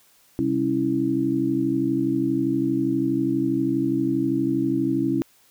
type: harmonic tone with a mistuned harmonic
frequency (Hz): 65.41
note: C2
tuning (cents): 0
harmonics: 2 / 3 / 4 / 5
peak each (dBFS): -30 / -31 / -23 / -23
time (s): 0.39-5.22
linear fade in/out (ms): 0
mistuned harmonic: 4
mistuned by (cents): +84
effects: white hiss -58 dBFS RMS until 5.5 s